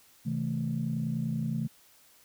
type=chord; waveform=sine; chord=A minor; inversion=first; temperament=equal with one note detuned; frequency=130.81 / 161.42 / 220 Hz; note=C3 / E3 / A3; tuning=0 / -36 / 0 cents; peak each=-33 / -32 / -32 dBFS; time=0.25-1.68 s; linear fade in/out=20 ms; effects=tanh soft clip ceiling -20 dBFS + white hiss -60 dBFS RMS until 2.24 s